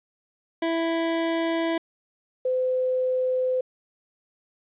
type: tone pair in turn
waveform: 25% pulse / sine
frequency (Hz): 330.4 / 511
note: E4 / C5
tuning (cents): +4 / -41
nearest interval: minor sixth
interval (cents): 755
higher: second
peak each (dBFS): -19 / -21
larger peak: first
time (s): 0.62-1.78 / 2.45-3.61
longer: neither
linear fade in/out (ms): 5
effects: resampled to 8000 Hz + 10-bit